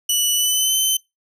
15% pulse tone with pitch glide, 2960 to 3070 Hz, F#7 to G7, 0 to -37 cents, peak -9 dBFS, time 0.09-0.97 s, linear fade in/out 5 ms, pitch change +63 cents, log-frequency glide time 0.35-0.75 s, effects noise-tail reverb RT60 0.2 s tail -24 dB re dry

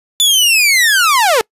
sawtooth linear sweep, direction down, 3520 to 415.3 Hz, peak -5 dBFS, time 0.2-1.41 s, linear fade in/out 0 ms, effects noise-tail reverb RT60 0.1 s tail -26 dB re dry + resampled to 32000 Hz

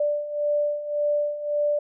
sine beating tone pair, 587.3 / 589.1 Hz, D5 / D5, 0 / +5 cents, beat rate 1.8 Hz, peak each -28 / -23 dBFS, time 0-1.79 s, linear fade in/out 5 ms, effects none

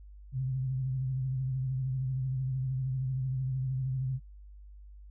sine tone with vibrato, 130.81 Hz, C3, in tune, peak -29 dBFS, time 0.32-4.2 s, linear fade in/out 50 ms, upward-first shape triangle, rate 13 Hz, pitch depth 60 cents each way, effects noise-tail reverb RT60 0.1 s tail -24 dB re dry + added 50 Hz sine -47 dBFS peak until 5.1 s

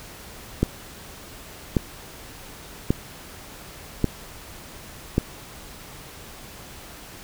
click train, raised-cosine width 3 ms, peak -5 dBFS, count 5, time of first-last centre 0.63-5.181 s, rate 0.879 Hz, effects pink hiss -42 dBFS RMS until 7.23 s

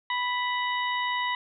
harmonic tone with a mistuned harmonic, 987.8 Hz, B5, in tune, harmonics 1 / 2 / 3 / 4, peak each -28 / -30 / -36 / -37 dBFS, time 0.1-1.35 s, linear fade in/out 2 ms, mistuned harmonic 4, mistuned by -90 cents, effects none

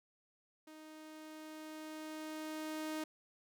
sawtooth tone with level ramp, 311.1 Hz, D#4, in tune, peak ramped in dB -49 to -34 dBFS, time 0.67-3.04 s, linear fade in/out 5 ms, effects none

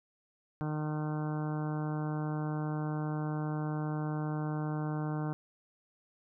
harmonic tone, 152.5 Hz, D#3, 34 cents flat, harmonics 1 / 2 / 3 / 4 / 5 / 6 / 7 / 8 / 9 / 10, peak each -33 / -38 / -45 / -47 / -45 / -49 / -49 / -52 / -51 / -53 dBFS, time 0.61-5.33 s, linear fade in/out 0 ms, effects none

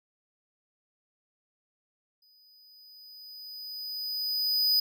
square tone with exponential growth, 4978 Hz, D#8, in tune, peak -21 dBFS, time 2.22-4.8 s, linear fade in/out 5 ms, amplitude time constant 560 ms, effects none

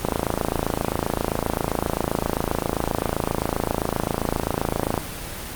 click train, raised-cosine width 1 ms, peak -6 dBFS, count 137, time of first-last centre 0.05-4.978 s, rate 27.6 Hz, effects pink hiss -32 dBFS RMS until 5.55 s + Opus 24 kbps

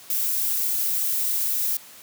violet noise, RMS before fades -24 dBFS, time 0.1-1.77 s, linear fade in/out 2 ms, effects white hiss -46 dBFS RMS until 2.02 s + high-pass 100 Hz 12 dB/octave

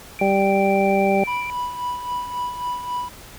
sine tone with vibrato, 2349 Hz, D7, in tune, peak -27 dBFS, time 0.19-1.5 s, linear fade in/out 0 ms, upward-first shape triangle, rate 11 Hz, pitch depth 10 cents each way
harmonic tone, 195.9 Hz, G3, 1 cent flat, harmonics 1 / 2 / 3 / 4, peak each -21 / -21 / -21 / -21 dBFS, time 0.21-1.24 s, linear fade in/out 5 ms
triangle tone with tremolo, 984 Hz, B5, 7 cents flat, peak -20 dBFS, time 1.27-3.09 s, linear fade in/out 10 ms, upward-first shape sine, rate 3.7 Hz, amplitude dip 60%
effects pink hiss -42 dBFS RMS until 3.38 s

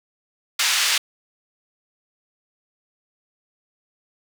white band-pass noise, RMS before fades -20 dBFS, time 0.59-0.98 s, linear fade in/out 5 ms, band 1500 to 5200 Hz, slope 12 dB/octave, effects none

